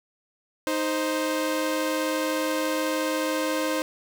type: tone pair together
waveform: sawtooth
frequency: 311.1 / 523.2 Hz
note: D#4 / C5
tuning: 0 / 0 cents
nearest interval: major sixth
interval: 900 cents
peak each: -23 dBFS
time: 0.67-3.82 s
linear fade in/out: 0 ms
effects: none